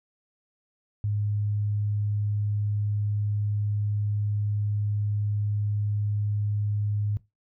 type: tone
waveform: sine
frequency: 103.83 Hz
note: G#2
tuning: in tune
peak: -24 dBFS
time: 1.04-7.17 s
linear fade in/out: 0 ms
effects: noise-tail reverb RT60 0.2 s tail -18 dB re dry